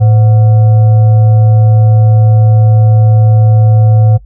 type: tone with frequency modulation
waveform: sine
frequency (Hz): 110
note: A2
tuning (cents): 0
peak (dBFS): -3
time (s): 0-4.18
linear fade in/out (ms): 20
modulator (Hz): 626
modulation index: 0.24
effects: noise-tail reverb RT60 0.1 s tail -20 dB re dry + added 50 Hz sine -32 dBFS peak until 4.25 s